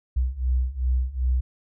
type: beating tone pair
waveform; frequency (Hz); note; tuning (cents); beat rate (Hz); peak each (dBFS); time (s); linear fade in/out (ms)
sine; 61.74 / 64.34; B1 / C2; 0 / -28; 2.6; -25 / -23; 0.16-1.41; 10
effects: none